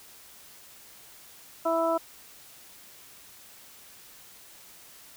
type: harmonic tone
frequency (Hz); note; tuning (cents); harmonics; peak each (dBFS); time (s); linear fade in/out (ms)
329.6; E4; 0; 1 / 2 / 3 / 4; -31 / -25 / -31 / -31; 1.65-1.98; 10
effects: white hiss -51 dBFS RMS until 5.16 s